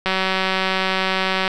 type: click train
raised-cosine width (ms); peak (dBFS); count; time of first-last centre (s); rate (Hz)
0.3; -4; 269; 0.06-1.478; 189
effects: none